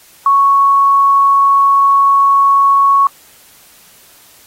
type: tone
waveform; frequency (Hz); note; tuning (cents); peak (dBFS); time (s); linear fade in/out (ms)
sine; 1108.7; C#6; 0; -6; 0.26-3.07; 2
effects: white hiss -44 dBFS RMS until 4.46 s + AAC 48 kbps